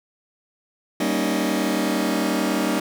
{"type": "chord", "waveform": "sawtooth", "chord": "Eb dominant seventh", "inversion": "first", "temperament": "just", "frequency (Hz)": [194.45, 233.3, 280, 311.1], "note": ["G3", "Bb3", "Db4", "Eb4"], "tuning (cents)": [-14, 2, 18, 0], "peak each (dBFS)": [-22, -22, -22, -21], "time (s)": [1, 2.8], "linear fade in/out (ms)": 5, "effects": []}